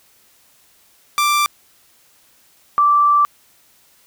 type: tone pair in turn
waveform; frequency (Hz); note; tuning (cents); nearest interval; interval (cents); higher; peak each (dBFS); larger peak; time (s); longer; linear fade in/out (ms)
sawtooth / sine; 1178 / 1168.5; D6 / D6; +5 / -9; unison; 14; first; -10; neither; 1.18-1.46 / 2.78-3.25; second; 0
effects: white hiss -54 dBFS RMS until 4.06 s